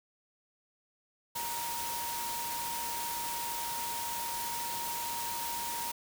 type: tone in noise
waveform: sine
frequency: 938 Hz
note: A#5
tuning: 11 cents sharp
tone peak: -37 dBFS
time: 1.35-5.92 s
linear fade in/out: 10 ms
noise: white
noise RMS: -38 dBFS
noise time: 1.35-5.92 s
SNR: -2 dB
effects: none